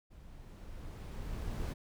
brown noise with level ramp, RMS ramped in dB -54 to -35 dBFS, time 0.1-1.74 s, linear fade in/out 20 ms, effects none

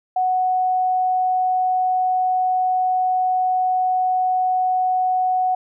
sine tone, 740 Hz, F#5, in tune, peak -16 dBFS, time 0.16-5.55 s, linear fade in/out 5 ms, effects none

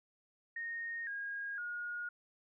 sine tone with pitch steps, 1852 / 1631 / 1436.4 Hz, A#6 / G#6 / F6, -12 / -32 / +48 cents, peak -38 dBFS, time 0.56-2.09 s, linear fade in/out 5 ms, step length 510 ms, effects none

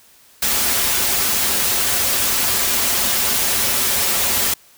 white noise with comb filter, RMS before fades -18 dBFS, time 0.42-4.54 s, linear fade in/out 5 ms, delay 6.4 ms, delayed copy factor -0.55, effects white hiss -50 dBFS RMS until 4.77 s

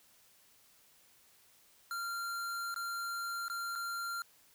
square tone with dropouts, 1384 Hz, F6, 16 cents flat, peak -37 dBFS, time 1.91-4.22 s, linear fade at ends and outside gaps 1 ms, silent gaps 2.743-2.761 / 3.482-3.499 / 3.754-3.758 s, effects white hiss -65 dBFS RMS until 4.54 s

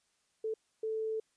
sine tone bursts at uneven times, 440 Hz, A4, in tune, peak -32 dBFS, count 2, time 0.44-0.54 / 0.83-1.2 s, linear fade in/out 5 ms, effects white hiss -75 dBFS RMS until 1.36 s + resampled to 22050 Hz

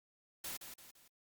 white noise with echo, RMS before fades -43 dBFS, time 0.44-0.57 s, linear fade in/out 5 ms, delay 170 ms, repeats 3, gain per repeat -7 dB, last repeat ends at 1.08 s, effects Opus 48 kbps

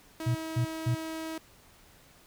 sawtooth tone, 320.9 Hz, E4, 46 cents flat, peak -31 dBFS, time 0.2-1.38 s, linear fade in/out 2 ms
sine tone bursts, 121.2 Hz, B2, 32 cents flat, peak -24 dBFS, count 3, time 0.26-0.95 s, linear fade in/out 10 ms, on 90 ms, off 210 ms
effects pink hiss -58 dBFS RMS until 2.26 s

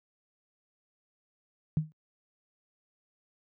sine tone with exponential decay, 155.56 Hz, D#3, in tune, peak -20 dBFS, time 1.77-1.92 s, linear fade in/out 0 ms, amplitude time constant 32 ms, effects high-pass 60 Hz 12 dB/octave

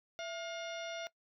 harmonic tone with a mistuned harmonic, 711 Hz, F5, 31 cents sharp, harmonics 1 / 2 / 3 / 4 / 5 / 6 / 7 / 8, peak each -41 / -47 / -48 / -51 / -50 / -58 / -62 / -55 dBFS, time 0.19-1.07 s, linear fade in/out 0 ms, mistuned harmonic 1, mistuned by -110 cents, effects noise-tail reverb RT60 0.1 s tail -20 dB re dry

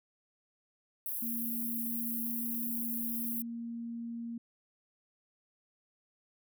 white high-pass noise, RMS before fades -37 dBFS, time 1.06-3.42 s, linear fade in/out 2 ms, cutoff 11000 Hz, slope 48 dB/octave
sine tone, 233.1 Hz, A#3, in tune, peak -37 dBFS, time 1.22-4.38 s, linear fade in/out 5 ms
effects none

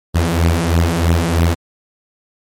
sawtooth beating tone pair, 82.41 / 85.51 Hz, E2 / F2, 0 / -36 cents, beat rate 3.1 Hz, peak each -11 dBFS, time 0.14-1.55 s, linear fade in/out 20 ms, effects MP3 64 kbps

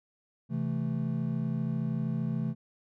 triangle chord, A minor, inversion first, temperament just, 132 / 165 / 220 Hz, C3 / E3 / A3, +16 / +2 / 0 cents, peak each -31 dBFS, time 0.49-2.55 s, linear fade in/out 50 ms, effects none

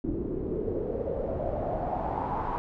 pink noise with low-pass filter sweep, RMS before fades -31 dBFS, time 0.04-2.58 s, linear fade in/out 0 ms, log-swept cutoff 320 to 1000 Hz, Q 5.4, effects none

